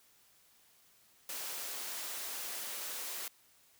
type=high-pass noise; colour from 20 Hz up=white; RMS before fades=-41 dBFS; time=1.29-3.28 s; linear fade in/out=2 ms; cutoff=350 Hz; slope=12 dB/octave; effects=white hiss -66 dBFS RMS until 3.79 s